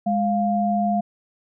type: tone pair together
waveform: sine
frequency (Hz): 206.6 / 700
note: G#3 / F5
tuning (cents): -9 / +4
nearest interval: octave + major sixth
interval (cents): 2113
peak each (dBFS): -21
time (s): 0.06-1.01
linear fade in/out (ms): 10
effects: none